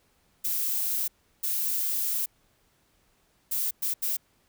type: noise bursts at uneven times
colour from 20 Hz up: violet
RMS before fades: -28 dBFS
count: 5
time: 0.44-1.08 / 1.43-2.26 / 3.51-3.71 / 3.82-3.94 / 4.02-4.17 s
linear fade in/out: 10 ms
effects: pink hiss -67 dBFS RMS until 4.48 s